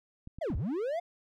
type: clicks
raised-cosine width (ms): 5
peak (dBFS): -32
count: 4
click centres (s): 0.274 / 0.386 / 0.502 / 0.557
type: linear two-way sweep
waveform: triangle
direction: down then up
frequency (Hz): 715 to 49 to 715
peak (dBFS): -28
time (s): 0.41-1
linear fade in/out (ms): 10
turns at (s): 0.56
effects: none